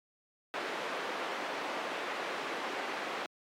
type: band-pass noise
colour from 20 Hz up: pink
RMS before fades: -37 dBFS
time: 0.54-3.26 s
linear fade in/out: 0 ms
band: 400 to 2600 Hz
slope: 12 dB/octave
effects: high-pass 200 Hz 12 dB/octave + MP3 96 kbps